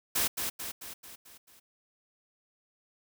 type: noise with echo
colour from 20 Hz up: white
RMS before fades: -28 dBFS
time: 0.15-0.28 s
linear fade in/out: 10 ms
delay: 220 ms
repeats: 6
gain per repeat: -5 dB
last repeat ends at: 1.6 s
effects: none